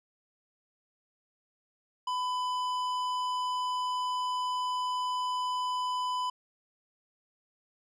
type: tone with tanh clipping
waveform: sine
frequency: 1001 Hz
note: B5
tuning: 23 cents sharp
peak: -31 dBFS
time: 2.07-6.3 s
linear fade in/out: 5 ms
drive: 13 dB
effects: none